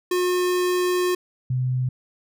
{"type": "tone pair in turn", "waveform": ["square", "sine"], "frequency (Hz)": [360.5, 127.46], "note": ["F#4", "C3"], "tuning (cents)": [-45, -45], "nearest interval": "octave + tritone", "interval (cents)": 1800, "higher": "first", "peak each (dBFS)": -20, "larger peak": "neither", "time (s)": [[0.11, 1.15], [1.5, 1.89]], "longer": "first", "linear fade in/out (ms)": 5, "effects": []}